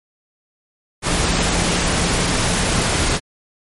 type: tone in noise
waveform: sine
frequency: 174.61 Hz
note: F3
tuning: in tune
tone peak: -26 dBFS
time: 1.05-2.83 s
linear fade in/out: 50 ms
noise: pink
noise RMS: -18 dBFS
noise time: 1.02-3.2 s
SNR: -11 dB
effects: MP3 48 kbps